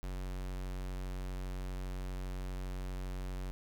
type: tone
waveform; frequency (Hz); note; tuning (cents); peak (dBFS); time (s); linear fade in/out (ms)
square; 46.25; F#1; 0; -38; 0.03-3.51; 0
effects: none